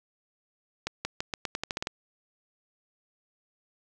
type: accelerating click train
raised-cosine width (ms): 0.2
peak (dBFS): -13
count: 11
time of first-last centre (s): 0.87-1.871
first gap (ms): 180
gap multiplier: 0.86
effects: none